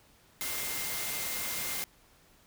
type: tone in noise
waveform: sine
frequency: 2100 Hz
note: C7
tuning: 6 cents sharp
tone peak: -43 dBFS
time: 0.41-1.84 s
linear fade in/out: 0 ms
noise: white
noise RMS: -35 dBFS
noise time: 0.41-1.84 s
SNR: -11 dB
effects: pink hiss -62 dBFS RMS until 2.46 s

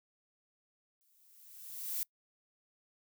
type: noise with exponential growth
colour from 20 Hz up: violet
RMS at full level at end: -34 dBFS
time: 1.01-2.03 s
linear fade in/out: 0 ms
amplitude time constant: 220 ms
effects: noise-tail reverb RT60 0.1 s tail -25 dB re dry

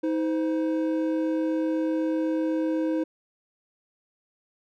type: tone pair together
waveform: triangle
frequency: 318 / 514 Hz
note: D#4 / C5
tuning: +38 / -31 cents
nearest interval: minor sixth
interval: 831 cents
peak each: -22 / -28 dBFS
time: 0.03-3.04 s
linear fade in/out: 10 ms
effects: none

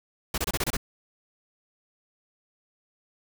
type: noise bursts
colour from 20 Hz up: pink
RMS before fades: -27 dBFS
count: 7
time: 0.34-0.769 s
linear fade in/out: 5 ms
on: 39 ms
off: 26 ms
effects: none

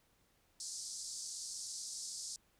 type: band-pass noise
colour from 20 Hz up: pink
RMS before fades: -45 dBFS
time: 0.6-2.36 s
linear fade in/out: 2 ms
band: 4600 to 9200 Hz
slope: 48 dB/octave
effects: pink hiss -73 dBFS RMS until 2.59 s

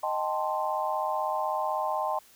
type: chord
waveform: sine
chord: A half-diminished seventh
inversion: second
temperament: equal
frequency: 622.3 / 784 / 880 / 1046.5 Hz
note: Eb5 / G5 / A5 / C6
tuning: 0 / 0 / 0 / 0 cents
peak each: -32 dBFS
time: 0.03-2.19 s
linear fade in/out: 5 ms
effects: white hiss -57 dBFS RMS until 2.35 s

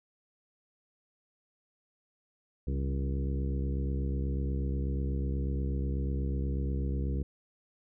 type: harmonic tone with a mistuned harmonic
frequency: 68.2 Hz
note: C#2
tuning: 28 cents flat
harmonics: 1 / 2 / 3 / 4 / 5 / 6 / 7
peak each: -30 / -36 / -40 / -42 / -44 / -46 / -47 dBFS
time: 2.67-7.23 s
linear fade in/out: 5 ms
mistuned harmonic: 3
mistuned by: -55 cents
effects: none

